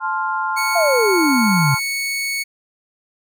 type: chord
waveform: sine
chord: F major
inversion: first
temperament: just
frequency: 873.1 / 1047.7 / 1396.9 Hz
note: A5 / C6 / F6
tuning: -14 / +2 / 0 cents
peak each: -23 dBFS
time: 0-1.8 s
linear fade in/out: 50 ms
type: tone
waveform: sawtooth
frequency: 2217 Hz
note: C#7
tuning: in tune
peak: -17 dBFS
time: 0.56-2.44 s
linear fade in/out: 20 ms
type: exponential sweep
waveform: sine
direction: down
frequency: 713 to 130.81 Hz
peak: -14 dBFS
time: 0.75-1.75 s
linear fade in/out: 10 ms
effects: none